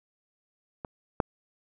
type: clicks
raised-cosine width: 1 ms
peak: -22 / -9 dBFS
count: 2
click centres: 0.848 / 1.202 s
effects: none